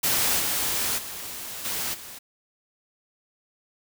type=noise with level steps; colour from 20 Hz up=white; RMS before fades=-23 / -26 / -36 / -29 / -41 dBFS; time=0.03-2.19 s; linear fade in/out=10 ms; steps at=0.38 / 0.97 / 1.64 / 1.93 s; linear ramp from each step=20 ms; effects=none